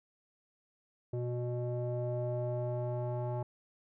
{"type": "tone with low-pass filter sweep", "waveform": "square", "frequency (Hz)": 122.2, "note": "B2", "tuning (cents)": -18, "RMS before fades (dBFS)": -35, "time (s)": [1.13, 3.43], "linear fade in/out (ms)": 5, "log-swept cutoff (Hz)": [490, 770], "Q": 4.2, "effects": []}